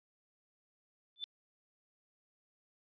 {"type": "tone with exponential growth", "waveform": "sine", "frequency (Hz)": 3522, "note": "A7", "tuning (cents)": 1, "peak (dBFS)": -33, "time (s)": [1.16, 1.24], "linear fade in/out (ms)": 0, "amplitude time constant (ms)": 17, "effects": ["resampled to 11025 Hz"]}